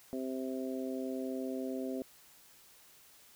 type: harmonic tone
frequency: 130.81 Hz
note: C3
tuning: in tune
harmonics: 2 / 3 / 4 / 5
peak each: -37 / -41 / -43 / -45 dBFS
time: 0.13-2.02 s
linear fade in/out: 0 ms
effects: white hiss -60 dBFS RMS until 3.35 s